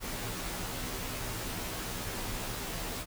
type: noise with comb filter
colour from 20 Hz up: pink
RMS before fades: -37 dBFS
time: 0-3.06 s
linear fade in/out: 50 ms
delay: 14 ms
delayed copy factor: -0.8
effects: none